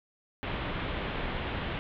pink low-pass noise, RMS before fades -34 dBFS, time 0.43-1.79 s, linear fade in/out 0 ms, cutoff 3500 Hz, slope 48 dB/octave, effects none

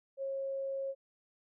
sine tone, 543 Hz, C#5, 36 cents flat, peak -34 dBFS, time 0.17-0.95 s, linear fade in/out 50 ms, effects none

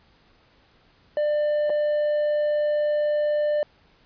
triangle tone with dropouts, 596 Hz, D5, 25 cents sharp, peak -18 dBFS, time 1.17-3.63 s, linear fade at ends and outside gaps 1 ms, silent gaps 1.696-1.701 s, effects pink hiss -59 dBFS RMS until 4.05 s + resampled to 11025 Hz

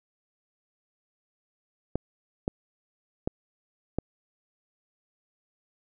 clicks, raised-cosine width 2 ms, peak -13 dBFS, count 4, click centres 1.956 / 2.479 / 3.275 / 3.986 s, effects none

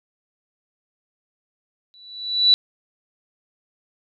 sine tone with exponential growth, 3951 Hz, B7, in tune, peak -8 dBFS, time 1.94-2.54 s, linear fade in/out 0 ms, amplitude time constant 130 ms, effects none

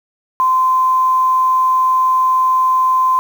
sine tone with quantisation, 1033 Hz, C6, 22 cents flat, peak -10 dBFS, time 0.4-3.19 s, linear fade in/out 0 ms, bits 6, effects none

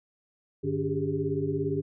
sine tone cluster, 99.3 / 150.1 / 283.9 / 390.7 / 408 Hz, G2 / D3 / C#4 / G4 / G#4, +23 / +38 / +41 / -6 / -31 cents, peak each -37 / -32 / -33 / -31 / -32 dBFS, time 0.63-1.82 s, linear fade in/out 20 ms, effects none

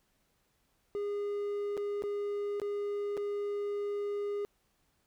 triangle tone with dropouts, 408.9 Hz, G#4, 27 cents flat, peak -30 dBFS, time 0.95-4.45 s, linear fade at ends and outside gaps 0 ms, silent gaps 1.769-1.776 / 2.022-2.037 / 2.599-2.617 / 3.169-3.175 s, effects pink hiss -74 dBFS RMS until 5.06 s

